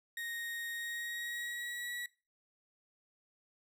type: tone with pitch glide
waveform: 35% pulse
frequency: 1864.7 to 1931.6 Hz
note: A#6 to B6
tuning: 0 to -39 cents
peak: -37 dBFS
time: 0.17-2.06 s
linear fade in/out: 2 ms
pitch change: +61 cents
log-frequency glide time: 0.73-1.9 s
effects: noise-tail reverb RT60 0.3 s tail -19 dB re dry